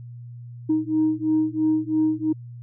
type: beating tone pair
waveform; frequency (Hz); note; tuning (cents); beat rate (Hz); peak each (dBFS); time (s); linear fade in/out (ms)
sine; 311.1 / 314.1; D#4 / D#4; 0 / +16; 3; -21; 0.69-2.33; 10
effects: tanh soft clip ceiling -13 dBFS + added 120 Hz sine -36 dBFS peak until 2.62 s